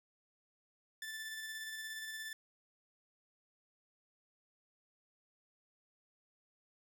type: tone with tremolo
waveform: sawtooth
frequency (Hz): 1760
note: A6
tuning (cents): 0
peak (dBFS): -38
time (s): 1.02-2.33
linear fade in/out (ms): 2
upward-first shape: square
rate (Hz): 17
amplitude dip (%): 25
effects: none